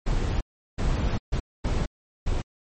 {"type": "noise bursts at uneven times", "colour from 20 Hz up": "brown", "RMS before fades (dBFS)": -24, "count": 5, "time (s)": [[0.06, 0.41], [0.78, 1.18], [1.32, 1.4], [1.64, 1.86], [2.26, 2.42]], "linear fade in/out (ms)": 10, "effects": ["MP3 32 kbps"]}